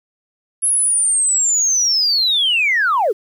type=linear sweep; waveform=sine; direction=down; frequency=10840 to 349.2 Hz; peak=-12 dBFS; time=0.62-3.13 s; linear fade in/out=20 ms; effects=tanh soft clip ceiling -8 dBFS + 8-bit